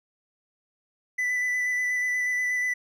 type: tone with vibrato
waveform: triangle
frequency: 1989 Hz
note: B6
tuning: 12 cents sharp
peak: -22 dBFS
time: 1.18-2.74 s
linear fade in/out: 10 ms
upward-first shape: square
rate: 8.3 Hz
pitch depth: 11 cents each way
effects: none